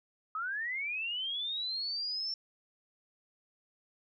sine linear sweep, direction up, 1244.5 to 5430 Hz, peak -33 dBFS, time 0.35-2.34 s, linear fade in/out 2 ms, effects none

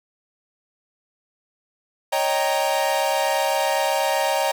45% pulse chord, Eb dominant seventh, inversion third, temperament equal, 554.4 / 622.3 / 784 / 932.3 Hz, Db5 / Eb5 / G5 / Bb5, 0 / 0 / 0 / 0 cents, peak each -25 dBFS, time 2.12-4.52 s, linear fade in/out 10 ms, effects none

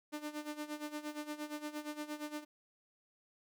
sawtooth tone with tremolo, 299.5 Hz, D4, 34 cents sharp, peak -34 dBFS, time 0.12-2.45 s, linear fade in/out 20 ms, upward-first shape sine, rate 8.6 Hz, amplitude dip 80%, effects none

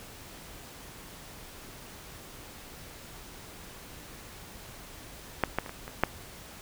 clicks, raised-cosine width 0.5 ms, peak -8 / -11 / -25 / -24 / -25 / -6 dBFS, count 6, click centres 5.437 / 5.586 / 5.662 / 5.694 / 5.879 / 6.036 s, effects pink hiss -47 dBFS RMS until 6.61 s

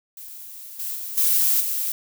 violet noise with level steps, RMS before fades -39 / -29 / -32 / -19 / -25 dBFS, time 0.17-1.92 s, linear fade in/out 2 ms, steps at 0.79 / 0.95 / 1.17 / 1.6 s, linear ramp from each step 10 ms, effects none

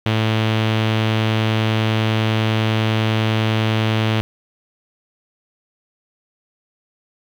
sawtooth tone with low-pass filter, 110 Hz, A2, in tune, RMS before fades -18 dBFS, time 0.06-4.21 s, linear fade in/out 0 ms, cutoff 3200 Hz, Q 2.7, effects 7-bit

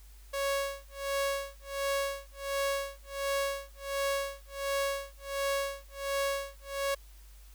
sawtooth tone with tremolo, 554.4 Hz, C#5, in tune, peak -24 dBFS, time 0.33-6.95 s, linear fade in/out 10 ms, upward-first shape sine, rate 1.4 Hz, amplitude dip 100%, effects added 50 Hz sine -50 dBFS peak until 7.54 s + white hiss -61 dBFS RMS until 7.54 s

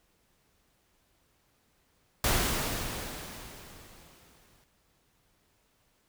pink noise with exponential decay, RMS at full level -25 dBFS, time 2.24-4.64 s, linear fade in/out 2 ms, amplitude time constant 520 ms, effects pink hiss -70 dBFS RMS until 6.08 s

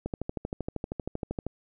click train, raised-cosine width 2 ms, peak -18 dBFS, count 19, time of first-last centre 0.06-1.466 s, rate 12.8 Hz, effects none

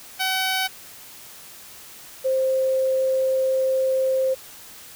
10% pulse / sine tone pair in turn, 757 / 525.5 Hz, F#5 / C5, +39 / +7 cents, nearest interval tritone, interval 632 cents, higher first, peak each -13 / -18 dBFS, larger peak first, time 0.19-0.68 / 2.24-4.35 s, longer second, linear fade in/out 20 ms, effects white hiss -43 dBFS RMS until 4.95 s

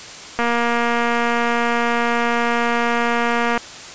click train, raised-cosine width 0.5 ms, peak -5 dBFS, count 753, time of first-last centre 0.39-3.576 s, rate 236 Hz, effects white hiss -35 dBFS RMS until 3.94 s + resampled to 16000 Hz

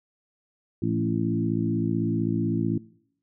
harmonic tone with a mistuned harmonic, 55.8 Hz, A1, 25 cents sharp, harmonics 2 / 3 / 4 / 5 / 6, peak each -29 / -29 / -29 / -29 / -29 dBFS, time 0.82-2.78 s, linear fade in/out 5 ms, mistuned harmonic 3, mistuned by +28 cents, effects noise-tail reverb RT60 0.7 s tail -22 dB re dry

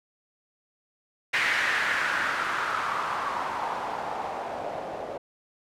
blue noise with low-pass filter sweep, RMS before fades -29 dBFS, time 1.33-5.18 s, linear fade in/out 10 ms, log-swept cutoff 2000 to 580 Hz, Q 3.1, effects none

